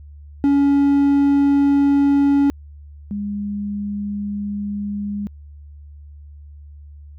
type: tone pair in turn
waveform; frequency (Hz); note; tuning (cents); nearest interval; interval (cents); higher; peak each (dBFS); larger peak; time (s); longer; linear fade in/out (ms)
triangle / sine; 281.4 / 204.2; C#4 / G#3; +26 / -29; tritone; 555; first; -10 / -22; first; 0.44-2.5 / 3.11-5.27; second; 0
effects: added 73 Hz sine -37 dBFS peak until 7.18 s